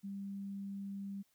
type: tone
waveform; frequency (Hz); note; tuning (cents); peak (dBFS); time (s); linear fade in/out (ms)
sine; 197.9; G3; +17; -40; 0.03-1.23; 20
effects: white hiss -75 dBFS RMS until 1.34 s